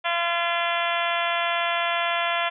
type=harmonic tone; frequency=342 Hz; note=F4; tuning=36 cents flat; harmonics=2 / 3 / 4 / 5 / 6 / 7 / 8 / 9 / 10; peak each=-27 / -29 / -30 / -31 / -32 / -32 / -33 / -34 / -34 dBFS; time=0.04-2.5 s; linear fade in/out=20 ms; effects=none